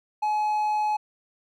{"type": "tone", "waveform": "triangle", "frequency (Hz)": 848, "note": "G#5", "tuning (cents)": 36, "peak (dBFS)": -20, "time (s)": [0.22, 0.97], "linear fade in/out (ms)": 10, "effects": []}